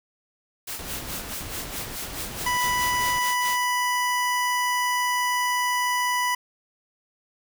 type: noise with tremolo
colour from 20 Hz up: white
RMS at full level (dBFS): -32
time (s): 0.67-3.64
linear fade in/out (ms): 5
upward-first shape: sine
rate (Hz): 4.7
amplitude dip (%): 95
type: noise bursts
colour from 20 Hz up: pink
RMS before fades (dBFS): -36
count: 4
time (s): 0.79-3.191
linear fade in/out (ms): 0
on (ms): 550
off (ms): 67
type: tone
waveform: 25% pulse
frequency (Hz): 987.8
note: B5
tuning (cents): 0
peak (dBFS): -18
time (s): 2.46-6.35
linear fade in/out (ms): 5
effects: none